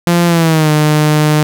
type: tone with pitch glide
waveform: sawtooth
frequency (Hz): 172.5 to 151.91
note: F3 to D#3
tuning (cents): -21 to -41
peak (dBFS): -4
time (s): 0.07-1.43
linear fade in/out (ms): 0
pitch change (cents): -220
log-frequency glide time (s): 0.26-0.71
effects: none

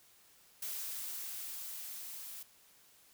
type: noise with level ramp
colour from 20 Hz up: blue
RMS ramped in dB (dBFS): -40 to -47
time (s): 0.62-2.43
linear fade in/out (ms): 5
effects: white hiss -64 dBFS RMS until 3.13 s

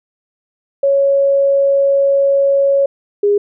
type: tone pair in turn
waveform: sine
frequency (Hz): 554.4 / 408.9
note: C#5 / G#4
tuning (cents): 0 / -27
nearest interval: perfect fourth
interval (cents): 527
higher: first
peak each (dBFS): -9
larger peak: neither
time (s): 0.83-2.86 / 3.23-3.38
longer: first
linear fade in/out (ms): 5
effects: none

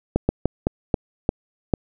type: slowing click train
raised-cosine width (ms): 2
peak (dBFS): -4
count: 7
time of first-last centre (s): 0.16-1.738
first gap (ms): 130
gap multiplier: 1.28
effects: none

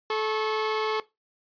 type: tone pair together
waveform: sawtooth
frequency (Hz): 433.8 / 1093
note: A4 / C#6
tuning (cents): -25 / -25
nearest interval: octave + major third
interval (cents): 1600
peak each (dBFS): -22 / -28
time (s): 0.1-1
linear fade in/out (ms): 2
effects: noise-tail reverb RT60 0.2 s tail -18 dB re dry + resampled to 11025 Hz

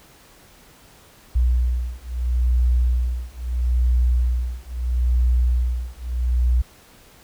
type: beating tone pair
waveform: sine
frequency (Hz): 60.7 / 61.46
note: B1 / B1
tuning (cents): -29 / -8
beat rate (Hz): 0.76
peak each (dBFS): -20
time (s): 1.35-6.62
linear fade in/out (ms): 10
effects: pink hiss -50 dBFS RMS until 7.23 s

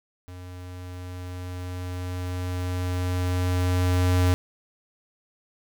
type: tone with level ramp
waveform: square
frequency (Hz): 90.3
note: F#2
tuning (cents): -42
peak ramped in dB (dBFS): -39 to -18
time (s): 0.28-4.34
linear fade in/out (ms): 0
effects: none

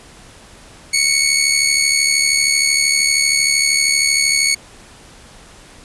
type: tone with amplitude modulation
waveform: 15% pulse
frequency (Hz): 2217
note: C#7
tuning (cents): 0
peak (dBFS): -4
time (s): 0.93-4.55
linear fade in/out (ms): 10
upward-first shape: sine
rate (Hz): 72.9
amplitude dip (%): 55
effects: pink hiss -42 dBFS RMS until 5.84 s + resampled to 24000 Hz

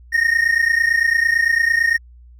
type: tone pair together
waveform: triangle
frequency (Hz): 1835.8 / 1864.7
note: A#6 / A#6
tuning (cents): -27 / 0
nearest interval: unison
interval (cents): 27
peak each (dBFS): -15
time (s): 0.12-1.98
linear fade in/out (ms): 20
effects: added 60 Hz sine -41 dBFS peak until 2.39 s

